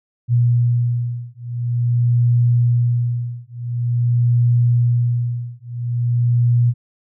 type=beating tone pair; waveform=sine; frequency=120 / 120.47 Hz; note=B2 / B2; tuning=-49 / -43 cents; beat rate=0.47 Hz; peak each=-17 dBFS; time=0.28-6.74 s; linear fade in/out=50 ms; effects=none